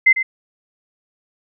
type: tone with echo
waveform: sine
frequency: 2068 Hz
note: C7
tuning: 21 cents flat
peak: -7 dBFS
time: 0.06-0.13 s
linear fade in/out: 10 ms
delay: 100 ms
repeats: 1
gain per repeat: -10 dB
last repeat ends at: 0.23 s
effects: none